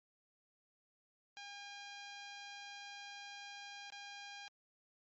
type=tone with dropouts; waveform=10% pulse; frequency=808 Hz; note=G#5; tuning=48 cents flat; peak=-40 dBFS; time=1.37-4.48 s; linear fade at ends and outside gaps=0 ms; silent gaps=3.902-3.923 s; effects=MP3 32 kbps